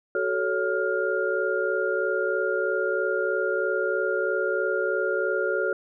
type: tone cluster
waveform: sine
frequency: 375.6 / 438.7 / 560 / 1409 Hz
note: F#4 / A4 / C#5 / F6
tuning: +26 / -5 / +18 / +15 cents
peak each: -28 dBFS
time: 0.15-5.73 s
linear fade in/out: 2 ms
effects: none